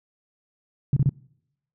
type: tone bursts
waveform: sine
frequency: 137.8 Hz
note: C#3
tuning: 10 cents flat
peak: -15 dBFS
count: 3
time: 0.93-1.093 s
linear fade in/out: 2 ms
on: 35 ms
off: 29 ms
effects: noise-tail reverb RT60 0.8 s tail -26 dB re dry